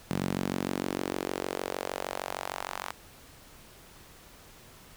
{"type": "tone with high-pass filter sweep", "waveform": "sawtooth", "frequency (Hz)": 46.52, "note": "F#1", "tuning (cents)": 10, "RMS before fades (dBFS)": -34, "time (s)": [0.1, 2.92], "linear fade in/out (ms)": 10, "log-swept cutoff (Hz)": [170, 990], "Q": 1.7, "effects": ["pink hiss -53 dBFS RMS until 4.96 s"]}